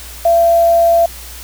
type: tone with quantisation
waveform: sine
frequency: 675 Hz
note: E5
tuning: 41 cents sharp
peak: -7 dBFS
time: 0.25-1.06 s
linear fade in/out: 5 ms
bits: 5
effects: added 60 Hz sine -33 dBFS peak until 1.43 s + white hiss -33 dBFS RMS until 1.43 s